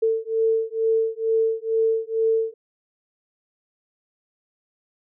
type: beating tone pair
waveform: sine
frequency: 446.6 / 448.8 Hz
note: A4 / A4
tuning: +26 / +34 cents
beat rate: 2.2 Hz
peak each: -22 dBFS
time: 0.02-2.54 s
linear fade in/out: 10 ms
effects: none